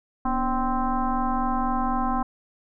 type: tone with frequency modulation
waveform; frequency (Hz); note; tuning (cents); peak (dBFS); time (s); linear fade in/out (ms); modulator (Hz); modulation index
sine; 510; C5; -44; -21; 0.25-2.23; 5; 266; 2.5
effects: none